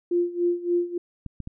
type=tone with tremolo; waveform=sine; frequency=349.2 Hz; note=F4; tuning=in tune; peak=-18 dBFS; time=0.11-0.98 s; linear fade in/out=5 ms; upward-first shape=sine; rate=3.5 Hz; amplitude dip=85%
type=clicks; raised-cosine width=5 ms; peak=-22 dBFS; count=3; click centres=1.263 / 1.403 / 1.474 s
effects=none